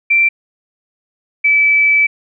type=tone pair in turn; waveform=sine; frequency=2349 / 2306 Hz; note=D7 / D7; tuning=0 / -32 cents; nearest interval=unison; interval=32 cents; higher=first; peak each=-8 dBFS; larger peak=neither; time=0.1-0.29 / 1.44-2.07 s; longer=second; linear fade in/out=10 ms; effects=none